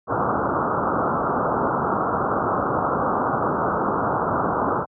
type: low-pass noise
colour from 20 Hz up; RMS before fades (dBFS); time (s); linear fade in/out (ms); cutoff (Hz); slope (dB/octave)
white; -22; 0.07-4.86; 50; 1400; 96
effects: high-pass 100 Hz 12 dB/octave